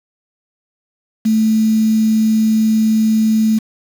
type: tone with quantisation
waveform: sine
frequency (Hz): 219.3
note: A3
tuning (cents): -6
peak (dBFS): -10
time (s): 1.25-3.59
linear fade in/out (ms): 10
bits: 5
effects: none